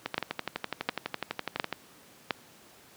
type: two click trains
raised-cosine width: 0.3 ms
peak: -14 / -10 dBFS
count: 21 / 4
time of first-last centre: 0.06-1.727 / 0.18-2.308 s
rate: 12 / 1.41 Hz
effects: pink hiss -55 dBFS RMS until 2.96 s + high-pass 150 Hz 12 dB/octave